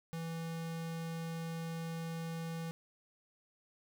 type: tone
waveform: square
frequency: 164.81 Hz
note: E3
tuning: in tune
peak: -39 dBFS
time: 0.13-2.71 s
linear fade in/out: 0 ms
effects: none